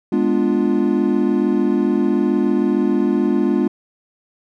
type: chord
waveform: triangle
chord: G# diminished seventh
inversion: none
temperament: equal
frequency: 207.7 / 246.9 / 293.7 / 349.2 Hz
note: G#3 / B3 / D4 / F4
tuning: 0 / 0 / 0 / 0 cents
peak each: -18 dBFS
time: 0.12-3.68 s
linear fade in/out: 5 ms
effects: none